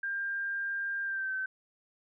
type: tone with pitch glide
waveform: sine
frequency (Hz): 1597 to 1537.3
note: G6 to G6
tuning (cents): +32 to -34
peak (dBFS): -31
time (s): 0.03-1.46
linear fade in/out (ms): 5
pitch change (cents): -66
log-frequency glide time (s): 1.03-1.34
effects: none